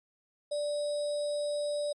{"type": "tone with sample-and-hold", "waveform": "sine", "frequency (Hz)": 587.3, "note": "D5", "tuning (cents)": 0, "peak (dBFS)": -29, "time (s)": [0.51, 1.93], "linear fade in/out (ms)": 10, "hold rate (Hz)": 4410, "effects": ["MP3 48 kbps"]}